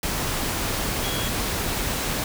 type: tone in noise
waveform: sine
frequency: 3322 Hz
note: G#7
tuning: in tune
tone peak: -32 dBFS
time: 1.04-1.28 s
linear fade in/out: 2 ms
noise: pink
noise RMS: -26 dBFS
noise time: 0.03-2.24 s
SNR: -9 dB
effects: none